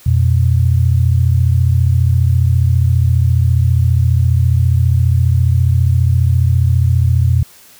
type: tone pair together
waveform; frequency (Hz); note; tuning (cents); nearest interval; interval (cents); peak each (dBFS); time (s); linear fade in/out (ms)
sine; 86.75 / 121.5; F2 / B2; -11 / -28; tritone; 583; -11 / -12; 0.06-7.43; 5
effects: white hiss -43 dBFS RMS until 7.79 s